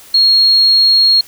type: tone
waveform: sine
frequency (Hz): 4275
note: C8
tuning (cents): +36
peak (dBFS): -6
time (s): 0.14-1.21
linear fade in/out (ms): 5
effects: white hiss -39 dBFS RMS until 1.27 s